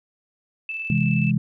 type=tone with tremolo; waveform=sine; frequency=2637 Hz; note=E7; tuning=in tune; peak=-26 dBFS; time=0.69-1.31 s; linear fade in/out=2 ms; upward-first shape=square; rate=19 Hz; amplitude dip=30%
type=chord; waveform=sine; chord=C augmented; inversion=none; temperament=equal; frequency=130.81 / 164.81 / 207.7 Hz; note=C3 / E3 / G#3; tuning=0 / 0 / 0 cents; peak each=-22 dBFS; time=0.9-1.38 s; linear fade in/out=2 ms
effects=none